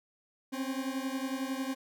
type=beating tone pair; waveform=40% pulse; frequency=261.6 / 272.6 Hz; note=C4 / C#4; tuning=0 / -29 cents; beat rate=11 Hz; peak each=-34 / -36 dBFS; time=0.52-1.75 s; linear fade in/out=20 ms; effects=none